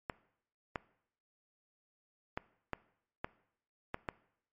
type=clicks; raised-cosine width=0.5 ms; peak=-20 dBFS; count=7; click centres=0.098 / 0.758 / 2.375 / 2.733 / 3.245 / 3.944 / 4.088 s; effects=noise-tail reverb RT60 0.7 s tail -20 dB re dry + MP3 48 kbps